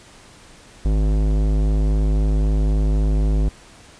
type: tone with tanh clipping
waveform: sine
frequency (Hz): 51.91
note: G#1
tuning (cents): 0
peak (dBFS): -17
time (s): 0.85-3.49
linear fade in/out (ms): 5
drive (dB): 18
effects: pink hiss -46 dBFS RMS until 3.99 s + resampled to 22050 Hz